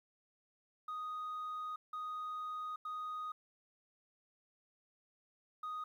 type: tone bursts at uneven times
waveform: sine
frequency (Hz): 1244.5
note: D#6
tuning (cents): 0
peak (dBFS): -37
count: 4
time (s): 0.88-1.76 / 1.93-2.76 / 2.85-3.32 / 5.63-5.84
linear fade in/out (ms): 5
effects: tanh soft clip ceiling -38 dBFS + 12-bit